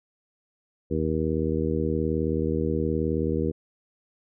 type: harmonic tone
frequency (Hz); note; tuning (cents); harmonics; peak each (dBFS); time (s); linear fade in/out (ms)
78.9; D#2; +25; 1 / 2 / 3 / 4 / 5 / 6; -30 / -30 / -30 / -30 / -30 / -30; 0.9-3.52; 20
effects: none